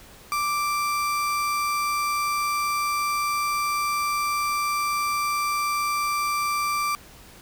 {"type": "tone", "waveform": "35% pulse", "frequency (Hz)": 1174.7, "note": "D6", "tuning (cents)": 0, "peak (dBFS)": -21, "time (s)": [0.32, 6.95], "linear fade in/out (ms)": 0, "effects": ["pink hiss -48 dBFS RMS until 7.41 s"]}